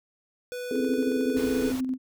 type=tone; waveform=square; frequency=493.9 Hz; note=B4; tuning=in tune; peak=-33 dBFS; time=0.52-1.72 s; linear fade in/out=0 ms
type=chord; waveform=sine; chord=A major seventh; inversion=first; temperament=equal with one note detuned; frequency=272.1 / 329.6 / 415.3 / 440 Hz; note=C#4 / E4 / G#4 / A4; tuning=-32 / 0 / 0 / 0 cents; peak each=-33 / -36 / -31 / -31 dBFS; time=0.71-1.71 s; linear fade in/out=2 ms
type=tone with tremolo; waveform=sine; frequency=258.4 Hz; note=C4; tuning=21 cents flat; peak=-24 dBFS; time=0.71-1.98 s; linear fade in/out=50 ms; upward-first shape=square; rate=11 Hz; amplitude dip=35%
type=noise; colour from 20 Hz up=pink; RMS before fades=-39 dBFS; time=1.36-1.81 s; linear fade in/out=10 ms
effects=none